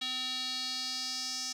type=tone with band-pass filter sweep; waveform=square; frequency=256.4 Hz; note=C4; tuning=35 cents flat; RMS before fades=-36 dBFS; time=0.01-1.53 s; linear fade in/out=10 ms; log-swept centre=3700 to 5600 Hz; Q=4.5; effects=none